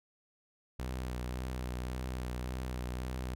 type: tone with vibrato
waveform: sawtooth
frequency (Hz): 62.6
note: B1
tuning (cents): +24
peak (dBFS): -32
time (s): 0.79-3.35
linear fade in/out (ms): 5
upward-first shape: sine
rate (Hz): 1.8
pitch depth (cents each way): 28
effects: none